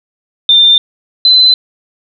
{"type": "tone pair in turn", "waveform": "sine", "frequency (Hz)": [3592, 4042], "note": ["A7", "B7"], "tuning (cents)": [35, 39], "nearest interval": "major second", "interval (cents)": 204, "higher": "second", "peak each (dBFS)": -3, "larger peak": "neither", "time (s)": [[0.49, 0.78], [1.25, 1.54]], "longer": "neither", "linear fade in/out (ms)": 2, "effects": []}